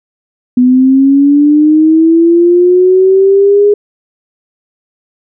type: linear sweep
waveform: sine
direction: up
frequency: 246.9 to 414.5 Hz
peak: -3 dBFS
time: 0.57-3.74 s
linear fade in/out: 5 ms
effects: none